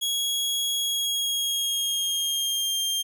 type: tone with pitch glide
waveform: sawtooth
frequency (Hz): 3322 to 3194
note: G#7 to G7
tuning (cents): 0 to +32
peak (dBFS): -21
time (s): 0.01-3.03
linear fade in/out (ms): 20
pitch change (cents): -68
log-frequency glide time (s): 0.76-2.79
effects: none